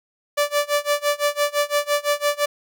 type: tone with tremolo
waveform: sawtooth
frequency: 583 Hz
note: D5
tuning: 13 cents flat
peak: -12 dBFS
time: 0.37-2.46 s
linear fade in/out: 10 ms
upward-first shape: sine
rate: 5.9 Hz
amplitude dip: 95%
effects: none